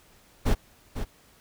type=noise with echo; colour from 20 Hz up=brown; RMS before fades=-20 dBFS; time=0.45-0.55 s; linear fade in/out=20 ms; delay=500 ms; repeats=1; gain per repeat=-9 dB; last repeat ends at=1.05 s; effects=pink hiss -58 dBFS RMS until 1.4 s